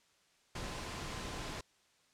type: tone in noise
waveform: sine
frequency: 1030 Hz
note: C6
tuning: 28 cents flat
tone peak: -53 dBFS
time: 0.55-1.61 s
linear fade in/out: 5 ms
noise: pink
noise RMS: -42 dBFS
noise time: 0.55-1.61 s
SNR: -14 dB
effects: white hiss -70 dBFS RMS until 2.13 s + low-pass 7000 Hz 12 dB/octave